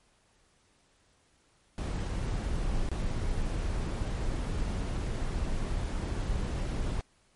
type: noise with dropouts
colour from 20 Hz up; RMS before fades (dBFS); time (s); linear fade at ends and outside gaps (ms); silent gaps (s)
brown; -31; 1.78-7.01; 0; 2.888-2.916
effects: pink hiss -67 dBFS RMS until 7.35 s + MP3 48 kbps